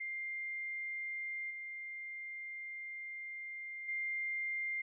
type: tone with level steps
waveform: sine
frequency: 2100 Hz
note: C7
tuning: 6 cents sharp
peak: -38 / -42 / -35 dBFS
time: 0-4.82 s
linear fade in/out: 10 ms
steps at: 1.5 / 3.88 s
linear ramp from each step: 10 ms
effects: none